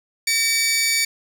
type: tone pair together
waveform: 15% pulse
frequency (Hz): 1823 / 2284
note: A#6 / D7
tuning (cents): -39 / -49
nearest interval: major third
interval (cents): 390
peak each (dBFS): -21 / -11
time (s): 0.27-1.05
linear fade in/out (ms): 5
effects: none